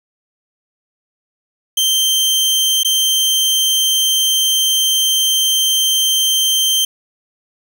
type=tone with dropouts; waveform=sawtooth; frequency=3136 Hz; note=G7; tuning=in tune; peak=-9 dBFS; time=1.77-6.85 s; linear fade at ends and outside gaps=5 ms; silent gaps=2.833-2.847 s; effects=none